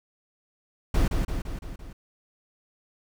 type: noise with echo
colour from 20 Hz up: brown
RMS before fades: -21 dBFS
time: 0.94-1.08 s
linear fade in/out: 5 ms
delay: 170 ms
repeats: 5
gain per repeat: -4 dB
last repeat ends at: 1.93 s
effects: none